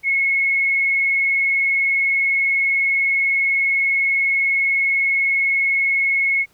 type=tone with vibrato; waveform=sine; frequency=2184 Hz; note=C#7; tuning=26 cents flat; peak=-15 dBFS; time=0.03-6.46 s; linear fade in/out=50 ms; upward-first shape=sine; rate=20 Hz; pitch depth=25 cents each way; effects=pink hiss -58 dBFS RMS until 6.53 s